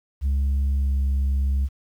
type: tone with pitch glide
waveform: sine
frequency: 68.8 to 67.93 Hz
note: C#2 to C#2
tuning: -12 to -34 cents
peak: -16 dBFS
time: 0.21-1.69 s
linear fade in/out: 50 ms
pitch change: -22 cents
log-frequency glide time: 0.77-0.92 s
effects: tanh soft clip ceiling -18 dBFS + 9-bit